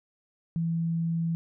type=tone; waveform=sine; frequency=166 Hz; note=E3; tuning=12 cents sharp; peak=-25 dBFS; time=0.56-1.35 s; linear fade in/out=0 ms; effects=none